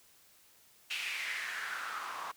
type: noise with band-pass filter sweep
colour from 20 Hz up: white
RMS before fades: -39 dBFS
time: 0.9-2.32 s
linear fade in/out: 10 ms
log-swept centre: 2700 to 1000 Hz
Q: 4.2
effects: white hiss -63 dBFS RMS until 2.36 s